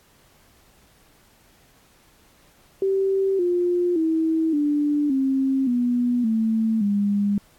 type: tone with pitch steps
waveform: sine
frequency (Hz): 387.4 / 353.2 / 322 / 293.6 / 267.7 / 244 / 222.5 / 202.9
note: G4 / F4 / E4 / D4 / C4 / B3 / A3 / G#3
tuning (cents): -20 / +20 / -41 / 0 / +40 / -21 / +20 / -40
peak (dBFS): -18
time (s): 2.82-7.38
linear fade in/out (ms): 2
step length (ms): 570
effects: pink hiss -57 dBFS RMS until 7.58 s + AAC 64 kbps